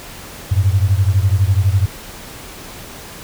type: beating tone pair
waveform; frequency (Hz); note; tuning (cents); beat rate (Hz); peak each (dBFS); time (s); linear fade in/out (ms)
sine; 92.5 / 104.5; F#2 / G#2; 0 / +11; 12; -13 / -15; 0.51-1.86; 10
effects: pink hiss -34 dBFS RMS until 3.23 s